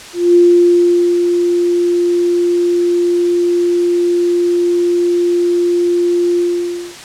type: tone with ADSR envelope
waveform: sine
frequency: 349.2 Hz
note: F4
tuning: in tune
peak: -4 dBFS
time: 0.13-6.96 s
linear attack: 220 ms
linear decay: 820 ms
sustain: -6 dB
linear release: 580 ms
effects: white hiss -32 dBFS RMS until 7.04 s + low-pass 7000 Hz 12 dB/octave